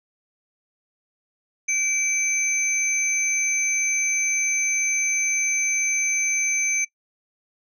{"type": "tone pair together", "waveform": "sine", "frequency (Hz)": [2319, 6191], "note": ["D7", "G8"], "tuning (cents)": [-22, -22], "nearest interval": "octave + perfect fourth", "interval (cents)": 1700, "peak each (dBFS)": -22, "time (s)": [1.68, 6.85], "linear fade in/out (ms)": 10, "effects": ["noise-tail reverb RT60 0.1 s tail -20 dB re dry", "tanh soft clip ceiling -14 dBFS"]}